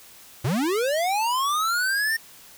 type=linear sweep; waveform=square; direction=up; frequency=101.8 to 1834 Hz; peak=-22 dBFS; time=0.44-2.17 s; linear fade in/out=10 ms; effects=white hiss -48 dBFS RMS until 2.57 s